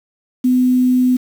sine tone with quantisation, 252.3 Hz, B3, 37 cents sharp, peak -10 dBFS, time 0.44-1.17 s, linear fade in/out 10 ms, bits 6, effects none

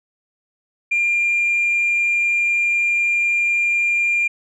sine tone, 2396 Hz, D7, 34 cents sharp, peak -14 dBFS, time 0.91-4.28 s, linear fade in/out 10 ms, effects tanh soft clip ceiling -12 dBFS

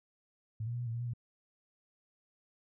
sine tone with pitch steps, 109.6 / 118.5 / 120.9 / 122 / 114.1 / 118.1 / 121.3 / 118.7 Hz, A2 / A#2 / B2 / B2 / A#2 / A#2 / B2 / A#2, -6 / +29 / -36 / -21 / -37 / +23 / -31 / +32 cents, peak -34 dBFS, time 0.6-1.136 s, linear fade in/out 5 ms, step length 67 ms, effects none

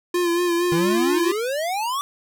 square tone with vibrato, 347.5 Hz, F4, 9 cents flat, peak -19 dBFS, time 0.14-1.32 s, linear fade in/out 5 ms, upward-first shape sine, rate 4.3 Hz, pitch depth 41 cents each way
square exponential sweep, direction up, 155.56 to 1174.7 Hz, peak -23 dBFS, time 0.72-2.01 s, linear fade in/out 0 ms
effects none

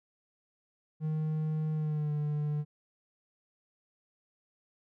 triangle tone with pitch glide, 155.56 to 148.88 Hz, D#3 to D3, 0 to +24 cents, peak -27 dBFS, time 1-2.65 s, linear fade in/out 50 ms, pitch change -76 cents, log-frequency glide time 1.73-2.12 s, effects none

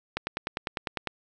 click train, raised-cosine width 0.3 ms, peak -13 dBFS, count 10, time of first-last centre 0.17-1.073 s, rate 9.97 Hz, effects none

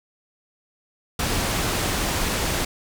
pink low-pass noise, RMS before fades -24 dBFS, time 1.19-2.65 s, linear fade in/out 5 ms, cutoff 12000 Hz, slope 12 dB/octave, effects none

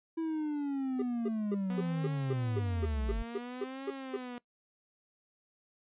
triangle linear sweep, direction down, 329.6 to 44.74 Hz, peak -29 dBFS, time 0.17-3.23 s, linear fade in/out 10 ms
triangle tone bursts, 401.7 Hz, G4, 42 cents sharp, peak -29 dBFS, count 13, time 0.99-4.166 s, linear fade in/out 5 ms, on 32 ms, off 230 ms
sawtooth tone with vibrato, 244.5 Hz, B3, 17 cents flat, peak -36 dBFS, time 1.7-4.38 s, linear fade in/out 0 ms, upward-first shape triangle, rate 0.57 Hz, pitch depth 210 cents each way
effects noise-tail reverb RT60 0.1 s tail -21 dB re dry + resampled to 8000 Hz

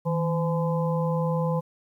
harmonic tone with a mistuned harmonic, 170 Hz, F3, 46 cents flat, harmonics 1 / 3 / 5 / 6, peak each -24 / -28 / -35 / -34 dBFS, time 0.05-1.61 s, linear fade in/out 20 ms, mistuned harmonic 1, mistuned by -95 cents, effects 10-bit

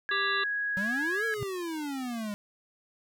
sine tone, 1661 Hz, G#6, in tune, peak -28 dBFS, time 0.09-1.34 s, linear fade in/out 0 ms
harmonic tone, 394.1 Hz, G4, 9 cents sharp, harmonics 1 / 3 / 5 / 7 / 9 / 10, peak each -37 / -32 / -38 / -38 / -38 / -35 dBFS, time 0.11-0.44 s, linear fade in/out 5 ms
square exponential two-way sweep, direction up then down, 185.6 to 460 to 202.3 Hz, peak -33 dBFS, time 0.77-2.34 s, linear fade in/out 0 ms, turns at 1.25 s
sine tone with exponential growth, 123.47 Hz, B2, in tune, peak -27 dBFS, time 1.35-1.43 s, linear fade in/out 0 ms, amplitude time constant 16 ms
effects none

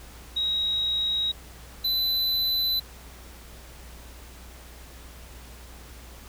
sine / square tone pair in turn, 3811 / 4008 Hz, A#7 / B7, +38 / +25 cents, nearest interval minor second, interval 87 cents, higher second, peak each -23 dBFS, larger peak neither, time 0.36-1.32 / 1.84-2.8 s, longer neither, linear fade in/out 10 ms, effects added 60 Hz sine -45 dBFS peak until 6.28 s + pink hiss -48 dBFS RMS until 6.28 s

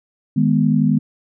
sine chord, G# minor, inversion second, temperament equal, 155.56 / 207.7 / 246.9 Hz, D#3 / G#3 / B3, 0 / 0 / 0 cents, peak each -17 dBFS, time 0.36-0.99 s, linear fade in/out 10 ms, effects none

